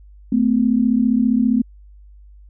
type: tone pair together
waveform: sine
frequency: 220 / 255 Hz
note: A3 / C4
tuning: 0 / -44 cents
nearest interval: minor third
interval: 256 cents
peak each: -16 dBFS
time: 0.32-1.62 s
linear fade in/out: 5 ms
effects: added 50 Hz sine -41 dBFS peak until 2.49 s